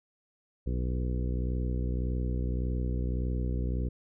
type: harmonic tone with a mistuned harmonic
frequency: 61.74 Hz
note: B1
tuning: in tune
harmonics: 1 / 2 / 3 / 4 / 5 / 6 / 7 / 8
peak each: -29 / -35 / -39 / -41 / -43 / -45 / -46 / -47 dBFS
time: 0.66-3.89 s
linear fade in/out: 10 ms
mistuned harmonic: 8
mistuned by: +16 cents
effects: none